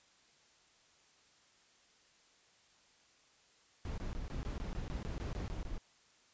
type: noise bursts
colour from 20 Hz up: brown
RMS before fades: -40 dBFS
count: 13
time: 3.85-5.78 s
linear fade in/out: 0 ms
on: 130 ms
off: 20 ms
effects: white hiss -67 dBFS RMS until 6.33 s + resampled to 16000 Hz